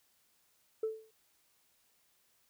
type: tone with exponential decay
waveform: sine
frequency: 440 Hz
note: A4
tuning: in tune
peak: -27 dBFS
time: 0.83-1.11 s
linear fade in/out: 5 ms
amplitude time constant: 60 ms
effects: tanh soft clip ceiling -27 dBFS + white hiss -72 dBFS RMS until 2.49 s